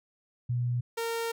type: tone pair in turn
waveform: sine / sawtooth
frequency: 121.9 / 460.2 Hz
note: B2 / A#4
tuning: -22 / -22 cents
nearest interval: octave + major seventh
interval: 2300 cents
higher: second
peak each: -26 dBFS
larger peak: neither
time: 0.49-0.81 / 0.97-1.32 s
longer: second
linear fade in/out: 10 ms
effects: none